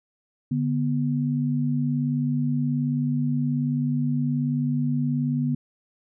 sine tone pair together, 145.85 / 244.6 Hz, D3 / B3, -12 / -16 cents, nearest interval major sixth, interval 896 cents, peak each -24 dBFS, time 0.51-5.55 s, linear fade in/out 5 ms, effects none

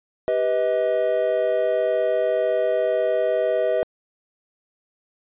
triangle chord, G augmented, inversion none, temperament equal with one note detuned, 392 / 493.9 / 633.1 Hz, G4 / B4 / D#5, 0 / 0 / +30 cents, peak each -25 / -21 / -19 dBFS, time 0.28-3.83 s, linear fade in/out 0 ms, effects resampled to 8000 Hz

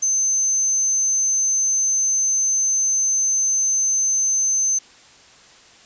sine tone, 6200 Hz, G8, 20 cents flat, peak -16 dBFS, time 0.02-4.79 s, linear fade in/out 10 ms, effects white hiss -48 dBFS RMS until 5.85 s + resampled to 16000 Hz

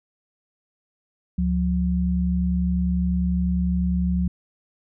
sine tone pair together, 71.43 / 180 Hz, D2 / F#3, -47 / -47 cents, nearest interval octave + major third, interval 1600 cents, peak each -23 / -21 dBFS, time 1.38-4.28 s, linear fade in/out 5 ms, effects none

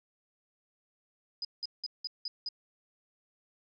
sine tone bursts, 4978 Hz, D#8, in tune, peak -33 dBFS, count 6, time 1.42-2.488 s, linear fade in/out 2 ms, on 28 ms, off 180 ms, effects none

